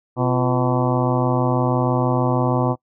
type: harmonic tone with a mistuned harmonic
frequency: 126.2 Hz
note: B2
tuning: 38 cents sharp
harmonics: 1 / 2 / 3 / 4 / 5 / 6 / 7 / 8 / 9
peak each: -20 / -23 / -25 / -26 / -27 / -28 / -28 / -29 / -30 dBFS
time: 0.16-2.76 s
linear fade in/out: 50 ms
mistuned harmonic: 3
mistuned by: -130 cents
effects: noise-tail reverb RT60 0.1 s tail -23 dB re dry